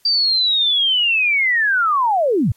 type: linear sweep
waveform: sine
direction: down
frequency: 4699 to 82.6 Hz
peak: -13 dBFS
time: 0.05-2.52 s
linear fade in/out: 5 ms
effects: white hiss -58 dBFS RMS until 2.56 s + MP3 64 kbps